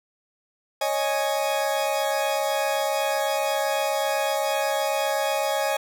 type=chord; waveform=40% pulse; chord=C# suspended second; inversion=none; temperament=equal; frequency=554.4 / 622.3 / 830.6 Hz; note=C#5 / D#5 / G#5; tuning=0 / 0 / 0 cents; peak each=-26 dBFS; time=0.81-5.77 s; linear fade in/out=5 ms; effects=none